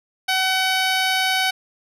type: tone with low-pass filter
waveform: 10% pulse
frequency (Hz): 755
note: F#5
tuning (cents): +35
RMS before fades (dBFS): -20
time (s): 0.28-1.51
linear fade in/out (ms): 10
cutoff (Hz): 11000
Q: 0.6
effects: none